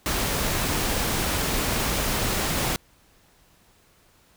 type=noise; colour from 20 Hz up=pink; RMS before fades=-25 dBFS; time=0.06-2.76 s; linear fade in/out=0 ms; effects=pink hiss -59 dBFS RMS until 4.36 s